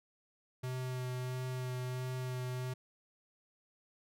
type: tone with vibrato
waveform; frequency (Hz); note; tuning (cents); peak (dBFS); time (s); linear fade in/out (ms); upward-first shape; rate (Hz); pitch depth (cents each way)
square; 127.2; C3; -48; -37; 0.63-2.74; 10; sine; 1.5; 13
effects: none